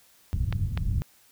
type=low-pass noise; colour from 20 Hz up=white; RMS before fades=-27 dBFS; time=0.33-1.02 s; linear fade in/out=0 ms; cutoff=130 Hz; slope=24 dB/octave
type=clicks; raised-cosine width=0.3 ms; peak=-17 dBFS; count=2; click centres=0.526 / 0.775 s
effects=white hiss -59 dBFS RMS until 1.31 s